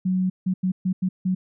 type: tone bursts at uneven times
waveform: sine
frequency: 185.3 Hz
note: F#3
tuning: 3 cents sharp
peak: -19 dBFS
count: 6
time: 0.05-0.3 / 0.46-0.54 / 0.63-0.72 / 0.85-0.93 / 1.02-1.09 / 1.25-1.35 s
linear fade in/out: 10 ms
effects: none